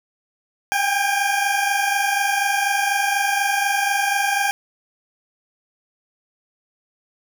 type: tone pair together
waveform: 20% pulse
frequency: 789 / 813.1 Hz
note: G5 / G#5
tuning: +11 / -37 cents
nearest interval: minor second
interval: 52 cents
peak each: -16 dBFS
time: 0.72-4.51 s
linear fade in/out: 0 ms
effects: none